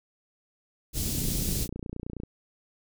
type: band-stop noise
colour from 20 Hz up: pink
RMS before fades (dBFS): -29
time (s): 0.93-1.68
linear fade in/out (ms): 50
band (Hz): 250 to 5300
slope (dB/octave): 12
type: click train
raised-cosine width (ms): 3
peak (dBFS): -23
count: 33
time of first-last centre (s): 1.15-2.235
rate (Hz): 29.5
effects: none